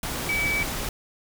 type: tone in noise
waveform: sine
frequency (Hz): 2293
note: D7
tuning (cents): -42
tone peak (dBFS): -23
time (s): 0.29-0.63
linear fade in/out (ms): 2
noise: pink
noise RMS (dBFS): -30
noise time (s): 0.03-0.89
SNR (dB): +4
effects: none